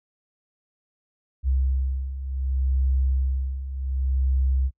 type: beating tone pair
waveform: sine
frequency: 65.41 / 66.08 Hz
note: C2 / C2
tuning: 0 / +18 cents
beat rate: 0.67 Hz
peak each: -27 / -22 dBFS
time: 1.43-4.71 s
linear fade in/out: 50 ms
effects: noise-tail reverb RT60 0.1 s tail -26 dB re dry

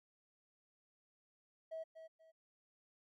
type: tone with echo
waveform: triangle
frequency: 645 Hz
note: E5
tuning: 38 cents flat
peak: -38 dBFS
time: 1.71-1.84 s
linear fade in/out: 20 ms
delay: 240 ms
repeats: 2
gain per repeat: -11 dB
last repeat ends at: 2.32 s
effects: tanh soft clip ceiling -39 dBFS + MP3 64 kbps

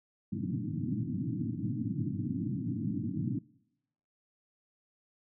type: band-pass noise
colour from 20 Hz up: pink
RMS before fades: -34 dBFS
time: 0.32-3.39 s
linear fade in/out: 5 ms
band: 100 to 320 Hz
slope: 96 dB/octave
effects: noise-tail reverb RT60 0.9 s tail -24 dB re dry

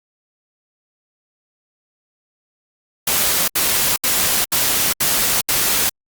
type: noise bursts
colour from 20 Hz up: white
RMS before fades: -17 dBFS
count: 6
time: 3.07-5.895 s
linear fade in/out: 5 ms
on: 410 ms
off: 73 ms
effects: Opus 48 kbps

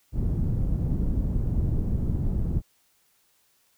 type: low-pass noise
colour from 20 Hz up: pink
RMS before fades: -25 dBFS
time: 0.12-2.62 s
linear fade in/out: 50 ms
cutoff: 180 Hz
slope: 12 dB/octave
effects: white hiss -66 dBFS RMS until 3.77 s

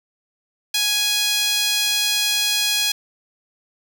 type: tone with high-pass filter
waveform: sawtooth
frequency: 830.6 Hz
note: G#5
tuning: in tune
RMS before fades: -20 dBFS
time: 0.74-2.92 s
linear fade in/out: 5 ms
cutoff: 3400 Hz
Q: 1.7
effects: none

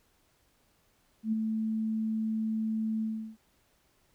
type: tone with ADSR envelope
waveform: sine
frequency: 220 Hz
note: A3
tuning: in tune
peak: -24 dBFS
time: 1.23-3.37 s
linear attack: 94 ms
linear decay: 16 ms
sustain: -4 dB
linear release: 350 ms
effects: pink hiss -69 dBFS RMS until 4.14 s

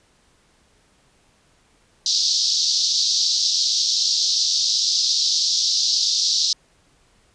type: band-pass noise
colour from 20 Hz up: white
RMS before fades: -20 dBFS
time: 2.06-6.53 s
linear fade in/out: 2 ms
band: 3900 to 5700 Hz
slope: 48 dB/octave
effects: pink hiss -59 dBFS RMS until 7.34 s + resampled to 22050 Hz

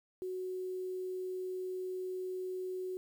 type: tone with quantisation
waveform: sine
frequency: 370 Hz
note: F#4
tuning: in tune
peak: -36 dBFS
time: 0.22-2.97 s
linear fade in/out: 0 ms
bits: 10
effects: none

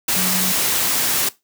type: tone in noise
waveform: sine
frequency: 185 Hz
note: F#3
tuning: in tune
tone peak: -23 dBFS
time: 0.16-0.52 s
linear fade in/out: 5 ms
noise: white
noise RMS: -19 dBFS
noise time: 0.08-1.29 s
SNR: -7 dB
effects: noise-tail reverb RT60 0.2 s tail -18 dB re dry + high-pass 100 Hz 12 dB/octave

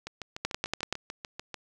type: two click trains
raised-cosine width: 0.2 ms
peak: -20 / -11 dBFS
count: 11 / 6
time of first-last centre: 0.07-1.543 / 0.45-0.926 s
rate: 6.79 / 10.5 Hz
effects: none

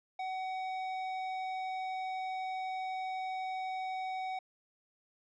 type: tone with tanh clipping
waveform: sine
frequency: 752 Hz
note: F#5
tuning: 28 cents sharp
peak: -37 dBFS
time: 0.19-4.39 s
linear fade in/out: 5 ms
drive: 16 dB
effects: low-pass 4000 Hz 12 dB/octave

